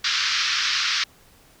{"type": "band-pass noise", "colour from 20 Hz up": "white", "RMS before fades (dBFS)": -23, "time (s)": [0.04, 1.04], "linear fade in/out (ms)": 5, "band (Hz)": [1200, 5500], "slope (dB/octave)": 48, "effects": ["pink hiss -54 dBFS RMS until 1.6 s"]}